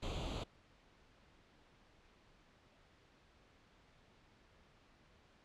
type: noise with comb filter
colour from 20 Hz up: pink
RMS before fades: -41 dBFS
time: 0.02-0.44 s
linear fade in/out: 10 ms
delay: 0.28 ms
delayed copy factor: +0.75
effects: pink hiss -67 dBFS RMS until 5.44 s + low-pass 4000 Hz 12 dB/octave